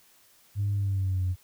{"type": "tone with pitch glide", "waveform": "sine", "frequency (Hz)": [101.3, 91.3], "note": ["G#2", "F#2"], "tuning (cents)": [-43, -23], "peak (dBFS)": -23, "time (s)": [0.55, 1.36], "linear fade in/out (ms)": 50, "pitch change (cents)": -180, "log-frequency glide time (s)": [0.74, 1.25], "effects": ["tanh soft clip ceiling -21 dBFS", "white hiss -60 dBFS RMS until 1.43 s"]}